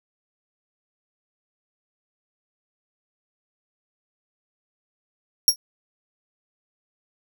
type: tone with exponential decay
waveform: sawtooth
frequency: 5588 Hz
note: F8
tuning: in tune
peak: -5 dBFS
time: 5.48-5.56 s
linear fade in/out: 1 ms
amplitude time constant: 17 ms
effects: none